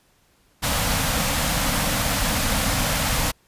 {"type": "band-stop noise", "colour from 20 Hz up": "pink", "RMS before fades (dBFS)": -22, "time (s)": [0.62, 3.32], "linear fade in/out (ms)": 20, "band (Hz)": [300, 470], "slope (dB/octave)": 96, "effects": ["pink hiss -61 dBFS RMS until 3.47 s", "resampled to 32000 Hz"]}